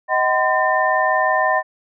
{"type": "tone cluster", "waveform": "sine", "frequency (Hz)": [629, 755, 1022, 1805], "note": ["D#5", "F#5", "C6", "A6"], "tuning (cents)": [19, 35, -41, 44], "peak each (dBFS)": -20, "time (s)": [0.08, 1.63], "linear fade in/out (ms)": 50, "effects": []}